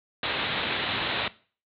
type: low-pass noise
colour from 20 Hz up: white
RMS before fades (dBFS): -29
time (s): 0.23-1.28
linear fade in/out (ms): 2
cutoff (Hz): 4000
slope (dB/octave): 96
effects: noise-tail reverb RT60 0.4 s tail -19 dB re dry + high-pass 80 Hz 12 dB/octave